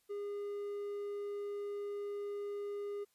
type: tone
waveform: triangle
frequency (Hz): 407.8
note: G#4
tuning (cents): -32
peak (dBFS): -36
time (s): 0.09-3.05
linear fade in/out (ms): 20
effects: white hiss -75 dBFS RMS until 3.14 s + resampled to 32000 Hz